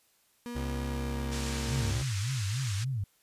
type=tone with pitch glide; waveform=35% pulse; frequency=240 to 229.7 Hz; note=B3 to A#3; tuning=-49 to -25 cents; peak=-35 dBFS; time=0.46-1.91 s; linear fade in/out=0 ms; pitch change=-76 cents; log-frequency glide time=0.8-1.78 s
type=tone; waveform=30% pulse; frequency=67.8 Hz; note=C#2; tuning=38 cents flat; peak=-30 dBFS; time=0.55-2.03 s; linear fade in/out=10 ms
type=band-pass noise; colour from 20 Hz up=white; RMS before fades=-41 dBFS; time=1.31-2.85 s; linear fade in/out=20 ms; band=1200 to 7800 Hz; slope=24 dB/octave
type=tone with vibrato; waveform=sine; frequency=114.2 Hz; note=A#2; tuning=35 cents flat; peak=-29 dBFS; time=1.68-3.04 s; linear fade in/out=5 ms; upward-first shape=sine; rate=3.5 Hz; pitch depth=290 cents each way
effects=white hiss -68 dBFS RMS until 3.22 s + resampled to 32000 Hz

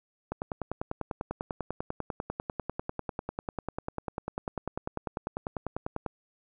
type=click train; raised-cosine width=1 ms; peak=-18 dBFS; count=59; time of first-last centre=0.32-6.063 s; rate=10.1 Hz; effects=none

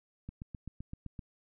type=click train; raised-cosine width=5 ms; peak=-29 dBFS; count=8; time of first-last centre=0.29-1.192 s; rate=7.76 Hz; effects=none

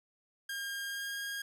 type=tone with pitch glide; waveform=sawtooth; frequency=1613 to 1627 Hz; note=G6 to G#6; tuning=+49 to -36 cents; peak=-33 dBFS; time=0.49-1.42 s; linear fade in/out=5 ms; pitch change=+15 cents; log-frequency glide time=0.87-1.2 s; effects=none

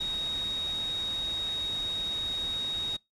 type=tone in noise; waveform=sine; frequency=3763 Hz; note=A#7; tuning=16 cents sharp; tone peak=-29 dBFS; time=0-2.97 s; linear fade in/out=10 ms; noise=pink; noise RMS=-43 dBFS; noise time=0-2.97 s; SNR=+11 dB; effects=noise-tail reverb RT60 0.2 s tail -24 dB re dry + low-pass 9000 Hz 12 dB/octave

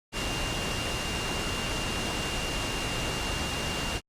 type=tone in noise; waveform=sine; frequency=2794 Hz; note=F7; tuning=in tune; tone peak=-36 dBFS; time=0.12-4.01 s; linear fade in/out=50 ms; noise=pink; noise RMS=-31 dBFS; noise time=0.12-4.01 s; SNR=-8 dB; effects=low-pass 8000 Hz 12 dB/octave + Opus 48 kbps

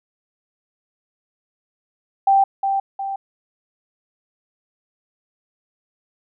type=tone with echo; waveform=sine; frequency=784 Hz; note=G5; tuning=in tune; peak=-11 dBFS; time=2.27-2.44 s; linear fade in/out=5 ms; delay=360 ms; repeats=2; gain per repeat=-6 dB; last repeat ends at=3.16 s; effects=none

